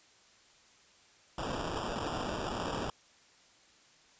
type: noise with sample-and-hold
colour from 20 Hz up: white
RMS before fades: -36 dBFS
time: 1.38-2.9 s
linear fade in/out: 2 ms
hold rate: 2100 Hz
effects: white hiss -62 dBFS RMS until 4.19 s + resampled to 16000 Hz